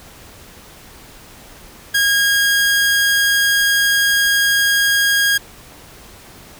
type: tone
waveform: sawtooth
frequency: 1632 Hz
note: G#6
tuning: 31 cents flat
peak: -9 dBFS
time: 1.94-5.38 s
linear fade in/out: 10 ms
effects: pink hiss -41 dBFS RMS until 6.59 s